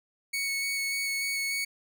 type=tone with vibrato; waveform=sawtooth; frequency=2217 Hz; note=C#7; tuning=in tune; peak=-25 dBFS; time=0.33-1.65 s; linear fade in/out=10 ms; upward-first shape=square; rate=3.4 Hz; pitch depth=8 cents each way; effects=none